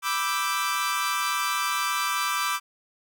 sawtooth chord, E minor seventh, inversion second, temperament equal, 987.8 / 1174.7 / 1318.5 / 1568 Hz, B5 / D6 / E6 / G6, 0 / 0 / 0 / 0 cents, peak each -29 / -23 / -28 / -29 dBFS, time 0.02-2.6 s, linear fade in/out 50 ms, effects none

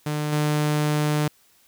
sawtooth tone with level steps, 150 Hz, D3, 37 cents sharp, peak -20 / -16 dBFS, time 0.06-1.28 s, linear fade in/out 5 ms, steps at 0.32 s, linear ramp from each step 10 ms, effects white hiss -59 dBFS RMS until 1.67 s

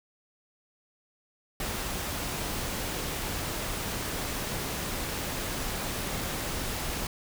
pink noise, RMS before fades -33 dBFS, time 1.6-7.07 s, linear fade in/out 2 ms, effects none

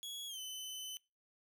sawtooth tone with pitch glide, 3346 to 3033 Hz, G#7 to F#7, +12 to +42 cents, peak -40 dBFS, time 0.03-0.97 s, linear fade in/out 0 ms, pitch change -170 cents, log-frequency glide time 0.27-0.39 s, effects noise-tail reverb RT60 0.3 s tail -23 dB re dry

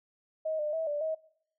sine tone with pitch steps, 631 / 601 / 646 / 587 / 635 Hz, D#5 / D5 / E5 / D5 / D#5, +24 / +40 / -35 / -1 / +35 cents, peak -29 dBFS, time 0.45-1.15 s, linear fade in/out 10 ms, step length 140 ms, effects noise-tail reverb RT60 0.7 s tail -22 dB re dry

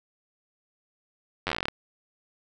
slowing click train, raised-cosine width 0.3 ms, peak -11 dBFS, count 13, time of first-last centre 1.47-1.684 s, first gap 10 ms, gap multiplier 1.1, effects none

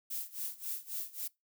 violet noise with tremolo, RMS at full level -37 dBFS, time 0.1-1.28 s, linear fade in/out 10 ms, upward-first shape sine, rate 3.7 Hz, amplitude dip 90%, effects noise-tail reverb RT60 0.2 s tail -23 dB re dry

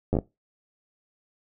slowing click train, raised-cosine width 2 ms, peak -11 dBFS, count 5, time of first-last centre 0.13-0.188 s, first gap 10 ms, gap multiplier 1.25, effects noise-tail reverb RT60 0.2 s tail -19 dB re dry

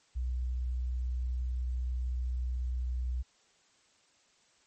sine tone, 62 Hz, B1, 7 cents sharp, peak -30 dBFS, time 0.15-3.23 s, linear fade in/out 20 ms, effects white hiss -67 dBFS RMS until 4.66 s + MP3 32 kbps

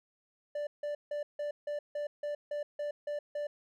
triangle tone bursts, 587.3 Hz, D5, in tune, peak -31 dBFS, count 11, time 0.55-3.47 s, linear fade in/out 5 ms, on 120 ms, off 160 ms, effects none

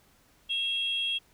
sine tone pair together, 2709 / 3270 Hz, E7 / G#7, +47 / -28 cents, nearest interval minor third, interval 325 cents, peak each -33 / -27 dBFS, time 0.49-1.19 s, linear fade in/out 20 ms, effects tanh soft clip ceiling -21 dBFS + pink hiss -63 dBFS RMS until 1.33 s

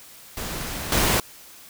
pink noise with level steps, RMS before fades -31 / -20 dBFS, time 0.37-1.2 s, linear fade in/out 2 ms, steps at 0.92 s, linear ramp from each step 2 ms, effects white hiss -46 dBFS RMS until 1.69 s

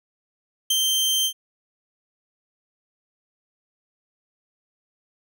sawtooth tone with ADSR envelope, 3136 Hz, G7, in tune, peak -14 dBFS, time 0.7-1.33 s, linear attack 6 ms, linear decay 34 ms, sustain -2 dB, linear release 77 ms, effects none

